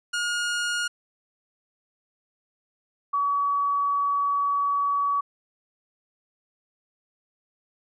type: tone pair in turn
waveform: sawtooth / sine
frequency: 1430 / 1135 Hz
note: F6 / C#6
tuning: +41 / +41 cents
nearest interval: major third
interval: 400 cents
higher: first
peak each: -21 / -21 dBFS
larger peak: neither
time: 0.13-0.88 / 3.13-5.21 s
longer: second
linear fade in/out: 10 ms
effects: resampled to 22050 Hz